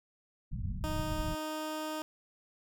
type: low-pass noise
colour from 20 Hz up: pink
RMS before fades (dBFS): -36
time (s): 0.51-1.35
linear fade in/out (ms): 10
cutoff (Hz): 200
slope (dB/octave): 48
type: tone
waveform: 15% pulse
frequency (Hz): 310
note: D#4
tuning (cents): -6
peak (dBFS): -29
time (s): 0.84-2.02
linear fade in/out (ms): 0
effects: none